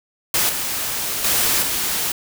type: noise with level steps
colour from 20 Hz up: white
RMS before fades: -18 / -24 / -18 / -22 dBFS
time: 0.34-2.12 s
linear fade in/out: 2 ms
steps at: 0.49 / 1.24 / 1.62 s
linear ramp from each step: 5 ms
effects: none